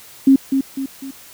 sine tone with echo, 269.8 Hz, C#4, 47 cents flat, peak -6 dBFS, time 0.27-0.36 s, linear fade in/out 5 ms, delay 250 ms, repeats 3, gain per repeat -7 dB, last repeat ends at 1.11 s, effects white hiss -42 dBFS RMS until 1.33 s

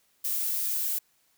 violet noise, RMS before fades -29 dBFS, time 0.24-0.99 s, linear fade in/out 10 ms, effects white hiss -68 dBFS RMS until 1.37 s

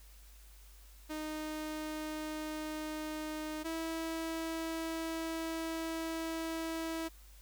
sawtooth tone pair in turn, 308.7 / 325.8 Hz, D#4 / E4, -14 / -20 cents, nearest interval minor second, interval 94 cents, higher second, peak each -34 / -32 dBFS, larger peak second, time 1.09-3.64 / 3.64-7.09 s, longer second, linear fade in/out 20 ms, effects added 50 Hz sine -54 dBFS peak until 7.41 s + white hiss -62 dBFS RMS until 7.41 s

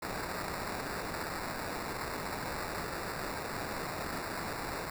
white noise with sample-and-hold, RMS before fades -38 dBFS, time 0.02-4.9 s, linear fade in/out 5 ms, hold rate 3150 Hz, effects none

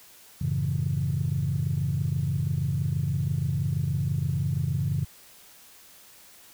sine chord, F# minor seventh, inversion none, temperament equal, 92.5 / 110 / 138.59 / 164.81 Hz, F#2 / A2 / C#3 / E3, 0 / 0 / 0 / 0 cents, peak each -30 / -31 / -26 / -31 dBFS, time 0.41-5.05 s, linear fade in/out 5 ms, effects tanh soft clip ceiling -16 dBFS + white hiss -52 dBFS RMS until 6.53 s

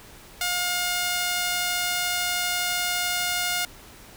sawtooth tone with high-pass filter, 713 Hz, F5, 36 cents sharp, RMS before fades -26 dBFS, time 0.41-3.65 s, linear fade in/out 2 ms, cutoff 1500 Hz, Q 0.56, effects pink hiss -47 dBFS RMS until 4.16 s

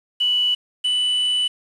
sine / triangle tone pair in turn, 2960 / 2979 Hz, F#7 / F#7, 0 / +11 cents, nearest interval unison, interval 11 cents, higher second, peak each -16 dBFS, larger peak neither, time 0.2-0.55 / 0.84-1.48 s, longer second, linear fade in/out 10 ms, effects resampled to 24000 Hz + 7-bit

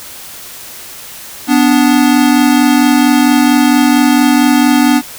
square tone pair together, 247.4 / 291.8 Hz, B3 / D4, +3 / -11 cents, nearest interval minor third, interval 286 cents, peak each -10 dBFS, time 1.47-5.02 s, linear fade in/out 50 ms, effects white hiss -30 dBFS RMS until 5.18 s

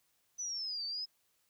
sine linear two-way sweep, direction down then up, 6040 to 4531 to 5160 Hz, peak -36 dBFS, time 0.38-1.06 s, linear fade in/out 20 ms, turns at 0.85 s, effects white hiss -75 dBFS RMS until 1.49 s

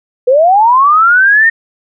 sine linear sweep, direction up, 480 to 1856 Hz, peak -4 dBFS, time 0.27-1.5 s, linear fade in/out 10 ms, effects none

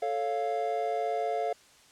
triangle chord, A augmented, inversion none, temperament equal, 440 / 554.4 / 698.5 Hz, A4 / C#5 / E#5, 0 / 0 / 0 cents, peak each -31 / -33 / -28 dBFS, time 0.02-1.53 s, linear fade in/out 5 ms, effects white hiss -58 dBFS RMS until 1.91 s + low-pass 8000 Hz 12 dB/octave

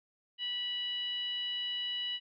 sine tone with frequency modulation, 2939 Hz, F#7, 12 cents flat, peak -33 dBFS, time 0.38-2.2 s, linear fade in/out 50 ms, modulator 989 Hz, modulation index 0.48, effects none

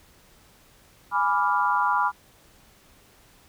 sine chord, G# diminished seventh, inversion none, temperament equal, 830.6 / 987.8 / 1174.7 / 1396.9 Hz, G#5 / B5 / D6 / F6, 0 / 0 / 0 / 0 cents, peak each -27 / -23 / -26 / -27 dBFS, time 1.11-2.12 s, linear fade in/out 50 ms, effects pink hiss -56 dBFS RMS until 3.48 s

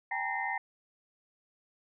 sine tone cluster, 782 / 851 / 941 / 1838 / 2066 Hz, G5 / G#5 / A#5 / A#6 / C7, -4 / +42 / +16 / -25 / -22 cents, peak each -37 / -39 / -39 / -36 / -37 dBFS, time 0.11-0.58 s, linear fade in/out 5 ms, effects none

